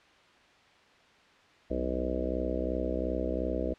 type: harmonic tone with a mistuned harmonic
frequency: 62.8 Hz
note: B1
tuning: 30 cents sharp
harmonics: 1 / 3 / 4 / 5 / 6 / 7 / 8 / 9 / 10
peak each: -35 / -40 / -38 / -36 / -39 / -40 / -36 / -40 / -38 dBFS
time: 1.7-3.74 s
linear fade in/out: 10 ms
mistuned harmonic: 3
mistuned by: -44 cents
effects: white hiss -59 dBFS RMS until 3.78 s + low-pass 3000 Hz 12 dB/octave